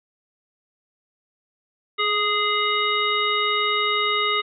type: harmonic tone with a mistuned harmonic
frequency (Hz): 415.3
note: G#4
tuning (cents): 0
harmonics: 1 / 3 / 5 / 7 / 9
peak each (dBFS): -28 / -23 / -25 / -28 / -26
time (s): 1.98-4.42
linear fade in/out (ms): 20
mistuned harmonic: 1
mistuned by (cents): +18
effects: none